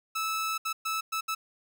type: tone bursts at uneven times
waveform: sawtooth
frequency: 1308 Hz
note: E6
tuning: 14 cents flat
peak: -25 dBFS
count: 5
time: 0.15-0.58 / 0.65-0.73 / 0.85-1.01 / 1.12-1.21 / 1.28-1.35 s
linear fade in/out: 10 ms
effects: none